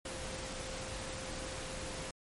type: tone in noise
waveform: sine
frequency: 523.3 Hz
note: C5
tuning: in tune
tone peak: -47 dBFS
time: 0.05-2.11 s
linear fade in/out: 5 ms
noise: pink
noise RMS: -42 dBFS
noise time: 0.05-2.11 s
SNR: -8 dB
effects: MP3 48 kbps